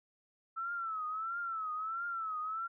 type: tone with vibrato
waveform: sine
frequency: 1318.5 Hz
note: E6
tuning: in tune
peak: -35 dBFS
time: 0.56-2.68 s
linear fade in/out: 20 ms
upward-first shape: triangle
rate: 1.5 Hz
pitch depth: 120 cents each way
effects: none